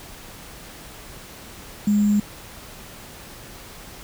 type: tone with sample-and-hold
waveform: sine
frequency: 206.9 Hz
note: G#3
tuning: 6 cents flat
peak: -15 dBFS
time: 1.87-2.2 s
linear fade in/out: 5 ms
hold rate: 7350 Hz
effects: pink hiss -41 dBFS RMS until 4.03 s